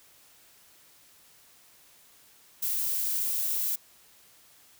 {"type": "noise", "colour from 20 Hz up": "violet", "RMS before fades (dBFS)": -29, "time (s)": [2.62, 3.76], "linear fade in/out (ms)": 10, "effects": ["white hiss -58 dBFS RMS until 4.79 s"]}